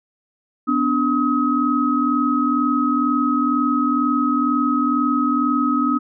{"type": "tone cluster", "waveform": "sine", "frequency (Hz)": [248.7, 290.8, 1270], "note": ["B3", "D4", "D#6"], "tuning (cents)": [12, -17, 35], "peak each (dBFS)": -20, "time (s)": [0.67, 5.99], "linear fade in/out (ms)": 20, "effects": []}